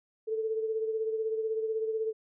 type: beating tone pair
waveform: sine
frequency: 440 / 456 Hz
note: A4 / A#4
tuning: 0 / -38 cents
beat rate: 16 Hz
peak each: -29 / -38 dBFS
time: 0.27-2.13 s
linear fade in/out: 20 ms
effects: none